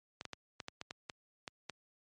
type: clicks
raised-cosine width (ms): 0.2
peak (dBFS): -24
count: 10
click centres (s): 0.211 / 0.253 / 0.333 / 0.602 / 0.684 / 0.814 / 0.909 / 1.098 / 1.478 / 1.697
effects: high-pass 80 Hz 12 dB/octave + MP3 48 kbps